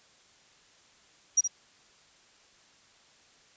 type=tone with echo; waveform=sine; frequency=5750 Hz; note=F8; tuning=50 cents sharp; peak=-18 dBFS; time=1.37-1.41 s; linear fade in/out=10 ms; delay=68 ms; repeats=1; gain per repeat=-8 dB; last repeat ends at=1.478 s; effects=white hiss -60 dBFS RMS until 3.56 s + resampled to 16000 Hz